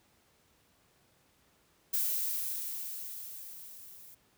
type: noise with level ramp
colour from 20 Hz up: violet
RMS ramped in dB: -30 to -53 dBFS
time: 1.93-4.15 s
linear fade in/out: 10 ms
effects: pink hiss -68 dBFS RMS until 4.37 s + high-pass 60 Hz 12 dB/octave